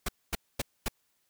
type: noise bursts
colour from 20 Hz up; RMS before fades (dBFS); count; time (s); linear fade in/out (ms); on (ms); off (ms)
pink; -30; 4; 0.06-0.884; 5; 26; 240
effects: white hiss -74 dBFS RMS until 1.29 s